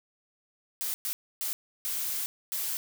blue noise bursts at uneven times, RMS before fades -32 dBFS, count 5, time 0.81-0.94 / 1.05-1.13 / 1.41-1.53 / 1.85-2.26 / 2.52-2.77 s, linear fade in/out 0 ms, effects none

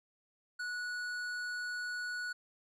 sine tone with hard clipping, 1468 Hz, F#6, 14 cents flat, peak -38 dBFS, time 0.59-2.33 s, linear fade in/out 10 ms, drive 10 dB, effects none

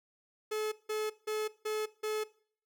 45% pulse tone bursts, 430 Hz, A4, 40 cents flat, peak -32 dBFS, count 5, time 0.51-2.24 s, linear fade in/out 10 ms, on 210 ms, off 170 ms, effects noise-tail reverb RT60 0.5 s tail -19 dB re dry

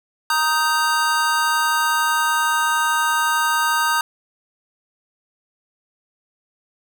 square chord, Eb major, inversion second, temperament just, 933.4 / 1244.5 / 1555.6 Hz, Bb5 / Eb6 / G6, +2 / 0 / -14 cents, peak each -22 dBFS, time 0.3-4.01 s, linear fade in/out 2 ms, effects none

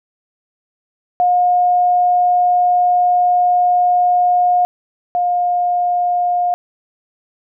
sine tone pair in turn, 716 / 710.6 Hz, F5 / F5, +43 / +30 cents, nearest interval unison, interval 13 cents, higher first, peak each -10 / -13 dBFS, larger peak first, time 1.2-4.65 / 5.15-6.54 s, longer first, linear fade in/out 0 ms, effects none

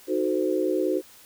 sine chord, D# diminished seventh, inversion none, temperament equal with one note detuned, 311.1 / 370 / 440 / 516.6 Hz, D#4 / F#4 / A4 / C5, 0 / 0 / 0 / -22 cents, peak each -27 / -25 / -31 / -28 dBFS, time 0.07-1.02 s, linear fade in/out 50 ms, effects white hiss -51 dBFS RMS until 1.25 s

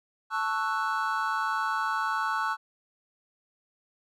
triangle chord, F# minor seventh, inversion first, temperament equal, 880 / 1108.7 / 1318.5 / 1480 Hz, A5 / C#6 / E6 / F#6, 0 / 0 / 0 / 0 cents, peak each -30 dBFS, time 0.3-2.57 s, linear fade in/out 50 ms, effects none

